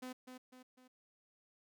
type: tone with echo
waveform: sawtooth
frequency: 254.4 Hz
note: C4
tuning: 48 cents flat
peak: -40 dBFS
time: 0.02-0.13 s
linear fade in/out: 10 ms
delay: 250 ms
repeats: 3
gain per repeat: -6 dB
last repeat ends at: 0.88 s
effects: none